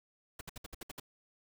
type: noise bursts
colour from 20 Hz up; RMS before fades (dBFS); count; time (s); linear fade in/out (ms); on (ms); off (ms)
pink; -44; 8; 0.39-0.999; 5; 21; 63
effects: none